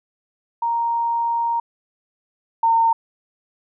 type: tone pair in turn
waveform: sine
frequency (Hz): 932.3 / 913.1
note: A#5 / A#5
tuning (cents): 0 / -36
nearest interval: unison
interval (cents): 36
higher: first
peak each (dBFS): -18 / -13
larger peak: second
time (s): 0.62-1.6 / 2.63-2.93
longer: first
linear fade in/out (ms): 5
effects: none